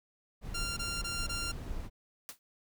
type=noise; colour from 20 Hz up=brown; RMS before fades=-39 dBFS; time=0.41-1.9 s; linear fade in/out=50 ms
type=tone bursts; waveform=10% pulse; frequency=1388 Hz; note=F6; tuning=11 cents flat; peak=-27 dBFS; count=4; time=0.54-1.52 s; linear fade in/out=10 ms; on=230 ms; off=20 ms
type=noise with exponential decay; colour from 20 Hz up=white; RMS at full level=-39 dBFS; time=2.29-2.39 s; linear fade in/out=0 ms; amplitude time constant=21 ms
effects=none